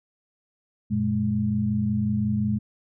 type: tone cluster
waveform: sine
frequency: 93.8 / 119.4 / 209.8 Hz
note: F#2 / A#2 / G#3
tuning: +24 / +42 / +18 cents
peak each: -30 / -27 / -23 dBFS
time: 0.9-2.59 s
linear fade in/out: 20 ms
effects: none